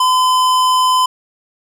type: tone with hard clipping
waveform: sine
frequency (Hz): 1018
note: C6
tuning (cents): -48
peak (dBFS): -12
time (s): 0-1.06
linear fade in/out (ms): 5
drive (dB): 17
effects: none